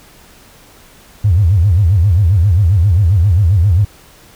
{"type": "tone with vibrato", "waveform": "triangle", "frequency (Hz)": 92.5, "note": "F#2", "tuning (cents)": 0, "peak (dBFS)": -3, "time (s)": [1.24, 3.85], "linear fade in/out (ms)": 10, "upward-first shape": "sine", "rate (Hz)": 7.5, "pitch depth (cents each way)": 250, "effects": ["tanh soft clip ceiling -5 dBFS", "pink hiss -43 dBFS RMS until 4.35 s"]}